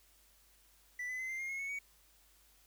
triangle tone with pitch steps, 1975.5 / 2012 / 2050 / 2088 / 2127 / 2167 / 2207 / 2248 Hz, B6 / B6 / C7 / C7 / C7 / C#7 / C#7 / C#7, 0 / +32 / -36 / -4 / +28 / -40 / -8 / +24 cents, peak -36 dBFS, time 0.99-1.79 s, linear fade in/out 5 ms, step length 100 ms, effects added 50 Hz sine -70 dBFS peak until 2.66 s + white hiss -67 dBFS RMS until 2.66 s

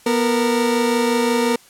30% pulse tone pair together, 243.2 / 460.8 Hz, B3 / A#4, -26 / -20 cents, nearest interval major seventh, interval 1106 cents, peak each -16 dBFS, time 0.06-1.56 s, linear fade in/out 5 ms, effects white hiss -49 dBFS RMS until 1.69 s + low-pass 12000 Hz 12 dB/octave

